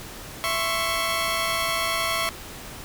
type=tone cluster; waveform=15% pulse; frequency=664 / 1050 / 1110 Hz; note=E5 / C6 / C#6; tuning=+12 / +6 / +2 cents; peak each=-21 / -24 / -20 dBFS; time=0.44-2.29 s; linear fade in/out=0 ms; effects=pink hiss -39 dBFS RMS until 2.84 s

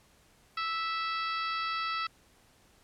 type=harmonic tone; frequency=657 Hz; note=E5; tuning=6 cents flat; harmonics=2 / 3 / 4 / 5 / 6 / 7 / 8; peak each=-32 / -40 / -40 / -44 / -44 / -43 / -48 dBFS; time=0.57-2.07 s; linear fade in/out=5 ms; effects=pink hiss -63 dBFS RMS until 2.83 s + low-pass 12000 Hz 12 dB/octave

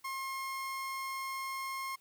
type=tone; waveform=30% pulse; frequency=1071 Hz; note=C6; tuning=40 cents sharp; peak=-34 dBFS; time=0.04-1.96 s; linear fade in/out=10 ms; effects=white hiss -68 dBFS RMS until 2 s

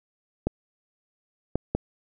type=clicks; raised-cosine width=2 ms; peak=-10 dBFS; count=3; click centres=0.47 / 1.556 / 1.75 s; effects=none

